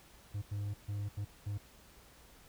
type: tone bursts at uneven times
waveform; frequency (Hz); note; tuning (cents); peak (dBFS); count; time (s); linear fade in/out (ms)
triangle; 102.3; G#2; -26; -33; 5; 0.34-0.42 / 0.51-0.74 / 0.88-1.09 / 1.17-1.25 / 1.46-1.58; 10
effects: added 60 Hz sine -64 dBFS peak until 2.48 s + pink hiss -60 dBFS RMS until 2.48 s